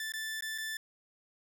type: tone with dropouts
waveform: sawtooth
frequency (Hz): 1760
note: A6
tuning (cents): 0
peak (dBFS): -32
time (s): 0-0.77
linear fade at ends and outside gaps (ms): 2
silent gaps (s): 0.121-0.137 / 0.408-0.423 / 0.579-0.583
effects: none